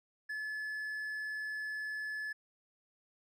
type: tone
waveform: triangle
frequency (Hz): 1721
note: A6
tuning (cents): -39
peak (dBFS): -35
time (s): 0.29-2.33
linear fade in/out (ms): 10
effects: none